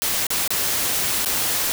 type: noise with dropouts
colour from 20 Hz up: white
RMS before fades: -22 dBFS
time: 0.02-1.72 s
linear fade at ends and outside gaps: 0 ms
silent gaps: 0.268-0.304 / 0.477-0.505 / 1.248-1.259 s
effects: none